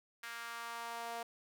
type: tone with high-pass filter sweep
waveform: sawtooth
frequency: 233.1 Hz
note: A#3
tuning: in tune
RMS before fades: -44 dBFS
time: 0.23-1.23 s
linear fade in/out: 5 ms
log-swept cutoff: 1600 to 670 Hz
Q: 2.2
effects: none